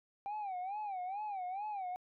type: tone with vibrato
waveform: sine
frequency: 784 Hz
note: G5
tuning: in tune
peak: -35 dBFS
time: 0.26-1.96 s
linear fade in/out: 0 ms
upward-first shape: sine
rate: 2.3 Hz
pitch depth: 150 cents each way
effects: tanh soft clip ceiling -36 dBFS